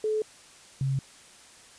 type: tone pair in turn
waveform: sine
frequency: 431.2 / 135.08 Hz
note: A4 / C#3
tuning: -35 / -44 cents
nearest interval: octave + minor sixth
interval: 2009 cents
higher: first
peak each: -24 dBFS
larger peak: neither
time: 0.04-0.22 / 0.81-0.99 s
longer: neither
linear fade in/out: 2 ms
effects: white hiss -52 dBFS RMS until 1.78 s + resampled to 22050 Hz